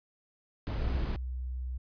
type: noise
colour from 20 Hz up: brown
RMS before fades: -33 dBFS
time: 0.67-1.16 s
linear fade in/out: 0 ms
type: tone with pitch glide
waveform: sine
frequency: 63.4 to 63 Hz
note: B1 to B1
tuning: +46 to +35 cents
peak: -33 dBFS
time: 0.81-1.78 s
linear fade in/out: 10 ms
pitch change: -11 cents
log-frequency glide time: 1.06-1.16 s
effects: resampled to 11025 Hz